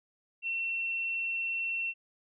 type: tone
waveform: sine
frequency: 2709 Hz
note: E7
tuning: 47 cents sharp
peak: -30 dBFS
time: 0.42-1.94 s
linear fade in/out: 50 ms
effects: none